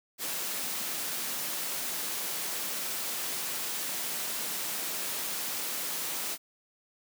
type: high-pass noise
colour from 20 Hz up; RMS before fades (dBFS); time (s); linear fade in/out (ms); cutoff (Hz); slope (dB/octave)
white; -34; 0.18-6.38; 50; 150; 24
effects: none